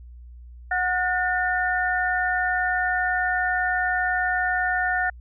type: tone cluster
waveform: sine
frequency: 733 / 1453 / 1805 Hz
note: F#5 / F#6 / A6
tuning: -16 / -32 / +44 cents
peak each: -25 dBFS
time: 0.71-5.1 s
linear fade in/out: 5 ms
effects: added 60 Hz sine -40 dBFS peak until 5.2 s